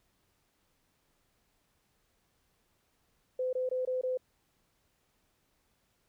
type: tone bursts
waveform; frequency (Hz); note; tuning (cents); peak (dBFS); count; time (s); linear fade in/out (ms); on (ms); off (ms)
sine; 510; C5; -44; -29; 5; 3.39-4.174; 5; 140; 21
effects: pink hiss -74 dBFS RMS until 6.08 s